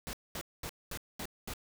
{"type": "noise bursts", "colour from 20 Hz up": "pink", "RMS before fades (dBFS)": -40, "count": 6, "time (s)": [0.07, 1.536], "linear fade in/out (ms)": 0, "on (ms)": 61, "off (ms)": 220, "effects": []}